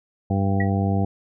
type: harmonic tone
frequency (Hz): 98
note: G2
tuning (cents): 0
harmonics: 1 / 2 / 3 / 4 / 5 / 7 / 8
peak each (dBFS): -21 / -23 / -30 / -33 / -33 / -31 / -32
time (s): 0.3-1.05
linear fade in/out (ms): 5
type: tone with exponential decay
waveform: sine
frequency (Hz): 1929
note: B6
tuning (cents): -41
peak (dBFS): -21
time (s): 0.6-0.7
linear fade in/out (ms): 5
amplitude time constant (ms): 21
effects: none